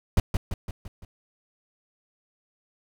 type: noise with echo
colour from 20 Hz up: brown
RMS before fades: -18 dBFS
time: 0.17-0.2 s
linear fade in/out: 2 ms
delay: 170 ms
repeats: 5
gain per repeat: -5 dB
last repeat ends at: 1.05 s
effects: none